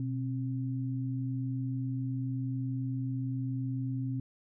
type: tone pair together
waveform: sine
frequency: 125.29 / 266.2 Hz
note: B2 / C4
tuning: +25 / +30 cents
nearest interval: octave + minor second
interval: 1305 cents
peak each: -32 / -36 dBFS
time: 0-4.2 s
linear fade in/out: 2 ms
effects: none